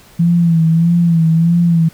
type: tone with vibrato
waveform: sine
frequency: 167 Hz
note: E3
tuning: 23 cents sharp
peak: -8 dBFS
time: 0.19-1.89 s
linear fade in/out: 10 ms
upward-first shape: sine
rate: 1.6 Hz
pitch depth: 56 cents each way
effects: pink hiss -44 dBFS RMS until 1.93 s